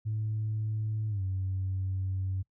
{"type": "tone with pitch glide", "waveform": "sine", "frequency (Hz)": [108.2, 94.74], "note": ["A2", "F#2"], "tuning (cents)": [-29, 41], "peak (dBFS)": -28, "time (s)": [0.05, 2.43], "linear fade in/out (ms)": 20, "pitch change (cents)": -230, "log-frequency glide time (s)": [1.09, 1.22], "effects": ["noise-tail reverb RT60 0.1 s tail -23 dB re dry", "tanh soft clip ceiling -25 dBFS"]}